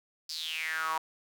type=tone with high-pass filter sweep; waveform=sawtooth; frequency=159.8 Hz; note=D#3; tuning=47 cents sharp; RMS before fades=-34 dBFS; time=0.29-0.98 s; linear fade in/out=5 ms; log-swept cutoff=5000 to 930 Hz; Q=7.5; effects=none